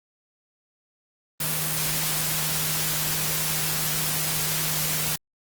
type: tone in noise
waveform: sine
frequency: 155.56 Hz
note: D#3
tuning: in tune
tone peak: -33 dBFS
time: 1.4-5.16 s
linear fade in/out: 5 ms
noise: white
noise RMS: -26 dBFS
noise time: 1.4-5.16 s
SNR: -10 dB
effects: Opus 24 kbps